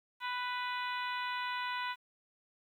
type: harmonic tone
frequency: 495 Hz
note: B4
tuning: 4 cents sharp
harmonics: 2 / 3 / 4 / 5 / 6 / 7 / 8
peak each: -37 / -41 / -43 / -45 / -47 / -48 / -49 dBFS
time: 0.2-1.96 s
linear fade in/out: 50 ms
effects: 11-bit